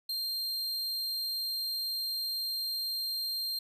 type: tone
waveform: 45% pulse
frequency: 4186 Hz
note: C8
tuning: in tune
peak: -31 dBFS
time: 0.09-3.59 s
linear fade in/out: 5 ms
effects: resampled to 32000 Hz + 11-bit